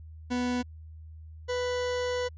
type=tone pair in turn; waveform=40% pulse; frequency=246.9 / 494.9 Hz; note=B3 / B4; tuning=0 / +4 cents; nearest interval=octave; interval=1204 cents; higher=second; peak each=-26 / -27 dBFS; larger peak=first; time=0.3-0.63 / 1.48-2.29 s; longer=second; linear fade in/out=20 ms; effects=added 79 Hz sine -43 dBFS peak until 2.37 s + resampled to 16000 Hz

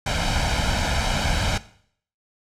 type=noise with comb filter; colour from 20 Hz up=pink; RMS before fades=-22 dBFS; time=0.06-1.58 s; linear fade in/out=5 ms; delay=1.3 ms; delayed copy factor=+0.7; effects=noise-tail reverb RT60 0.6 s tail -17 dB re dry + low-pass 6000 Hz 12 dB/octave

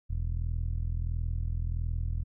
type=tone with low-pass filter; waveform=sawtooth; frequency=41.48 Hz; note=E1; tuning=12 cents sharp; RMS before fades=-31 dBFS; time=0.09-2.24 s; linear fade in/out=20 ms; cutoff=100 Hz; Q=2.4; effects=none

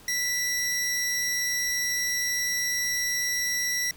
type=tone pair together; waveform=40% pulse; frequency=1975.5 / 5623 Hz; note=B6 / F8; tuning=0 / +11 cents; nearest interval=octave + tritone; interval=1811 cents; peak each=-27 dBFS; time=0.08-3.91 s; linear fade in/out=2 ms; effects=pink hiss -51 dBFS RMS until 3.96 s

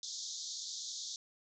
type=band-pass noise; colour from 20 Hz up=white; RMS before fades=-43 dBFS; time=0.03-1.16 s; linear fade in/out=2 ms; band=3500 to 7000 Hz; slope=96 dB/octave; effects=none

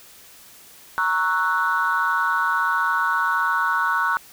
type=chord; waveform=sine; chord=F# dominant seventh; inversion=first; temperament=equal; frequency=932.3 / 1108.7 / 1318.5 / 1480 Hz; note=A#5 / C#6 / E6 / F#6; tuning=0 / 0 / 0 / 0 cents; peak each=-25 / -23 / -25 / -21 dBFS; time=0.98-4.17 s; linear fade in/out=0 ms; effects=tanh soft clip ceiling -11 dBFS + white hiss -47 dBFS RMS until 4.32 s

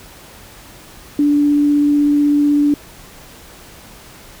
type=tone with vibrato; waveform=sine; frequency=291.2 Hz; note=D4; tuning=15 cents flat; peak=-10 dBFS; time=1.19-2.74 s; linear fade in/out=2 ms; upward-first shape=triangle; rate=16 Hz; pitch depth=8 cents each way; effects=pink hiss -40 dBFS RMS until 4.4 s

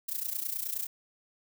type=noise with amplitude modulation; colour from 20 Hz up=violet; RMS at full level=-31 dBFS; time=0.08-0.87 s; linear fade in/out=10 ms; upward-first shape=sine; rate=29.5 Hz; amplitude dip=80%; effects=none

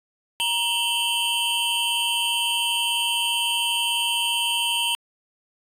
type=tone cluster; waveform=square; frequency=939 / 2704 / 3000 / 3189 Hz; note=A#5 / E7 / F#7 / G7; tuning=+12 / +43 / +23 / +29 cents; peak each=-30 / -28 / -26 / -27 dBFS; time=0.4-4.95 s; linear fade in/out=0 ms; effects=resampled to 32000 Hz

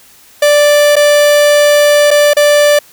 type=tone with dropouts; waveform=45% pulse; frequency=587 Hz; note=D5; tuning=1 cent flat; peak=-5 dBFS; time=0.42-2.79 s; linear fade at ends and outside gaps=5 ms; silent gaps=0.957-0.964 / 2.107-2.111 / 2.335-2.367 s; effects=white hiss -42 dBFS RMS until 2.92 s

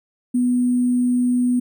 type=tone with sample-and-hold; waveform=sine; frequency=246.9 Hz; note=B3; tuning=in tune; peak=-15 dBFS; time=0.34-1.6 s; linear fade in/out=10 ms; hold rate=8820 Hz; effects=none

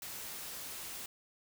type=noise; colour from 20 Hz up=white; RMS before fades=-44 dBFS; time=0.02-1.06 s; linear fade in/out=2 ms; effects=none

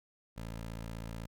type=tone; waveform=15% pulse; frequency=56 Hz; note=A1; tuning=31 cents sharp; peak=-34 dBFS; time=0.36-1.27 s; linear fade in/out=20 ms; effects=none

